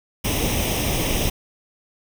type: noise with comb filter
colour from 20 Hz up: pink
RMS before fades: -22 dBFS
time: 0.24-1.3 s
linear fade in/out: 10 ms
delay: 0.34 ms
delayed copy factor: +0.7
effects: none